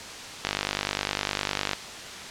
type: click train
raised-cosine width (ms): 0.2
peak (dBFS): -7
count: 65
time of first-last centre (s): 0.45-1.733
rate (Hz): 49.9
effects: white hiss -38 dBFS RMS until 2.3 s + low-pass 6000 Hz 12 dB/octave